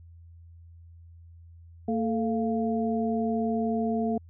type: tone cluster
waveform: sine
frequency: 226.4 / 437.8 / 693 Hz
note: A3 / A4 / F5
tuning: +50 / -9 / -14 cents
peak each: -26 / -31 / -32 dBFS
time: 1.88-4.18 s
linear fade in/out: 5 ms
effects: added 84 Hz sine -47 dBFS peak until 4.29 s